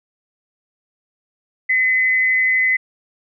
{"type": "tone with amplitude modulation", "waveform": "sine", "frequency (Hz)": 2028, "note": "B6", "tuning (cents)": 45, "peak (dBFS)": -11, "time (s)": [1.69, 2.77], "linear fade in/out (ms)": 10, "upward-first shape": "sine", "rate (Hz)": 200, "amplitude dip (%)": 50, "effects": []}